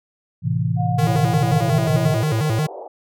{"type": "chord", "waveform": "sine", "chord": "A minor", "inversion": "none", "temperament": "equal", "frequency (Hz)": [110, 130.81, 164.81], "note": ["A2", "C3", "E3"], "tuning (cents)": [0, 0, 0], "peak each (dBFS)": -22, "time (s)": [0.42, 2.18], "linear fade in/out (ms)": 50}
{"type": "tone with pitch glide", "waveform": "sine", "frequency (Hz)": [718, 636], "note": ["F5", "D#5"], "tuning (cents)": [48, 38], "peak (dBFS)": -24, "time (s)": [0.76, 2.24], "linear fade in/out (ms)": 50, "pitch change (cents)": -210, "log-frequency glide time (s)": [1.55, 1.91]}
{"type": "tone with vibrato", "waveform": "square", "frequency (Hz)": 130.81, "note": "C3", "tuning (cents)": 0, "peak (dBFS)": -18, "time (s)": [0.98, 2.67], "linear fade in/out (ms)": 10, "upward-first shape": "square", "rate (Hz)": 5.6, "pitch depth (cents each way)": 280}
{"type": "band-pass noise", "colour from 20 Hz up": "pink", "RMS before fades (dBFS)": -34, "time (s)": [1.07, 2.88], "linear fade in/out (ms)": 5, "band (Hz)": [390, 840], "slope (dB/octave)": 48}
{"effects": []}